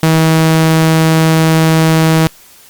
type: tone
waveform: sawtooth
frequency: 160.5 Hz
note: E3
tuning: 46 cents flat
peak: -3 dBFS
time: 0.03-2.27 s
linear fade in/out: 0 ms
effects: white hiss -41 dBFS RMS until 2.69 s + Opus 48 kbps